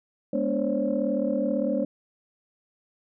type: tone cluster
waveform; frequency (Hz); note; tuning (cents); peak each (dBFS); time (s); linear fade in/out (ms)
sine; 208.9 / 243.7 / 288.6 / 527 / 565; G#3 / B3 / D4 / C5 / C#5; +10 / -23 / -30 / +12 / +33; -29; 0.33-1.85; 5
effects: tanh soft clip ceiling -12 dBFS